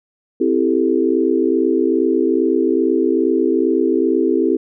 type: chord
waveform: sine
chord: A minor seventh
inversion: first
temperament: equal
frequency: 261.6 / 329.6 / 392 / 440 Hz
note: C4 / E4 / G4 / A4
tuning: 0 / 0 / 0 / 0 cents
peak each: -19 / -17 / -18 / -21 dBFS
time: 0.4-4.57 s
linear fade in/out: 10 ms
effects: none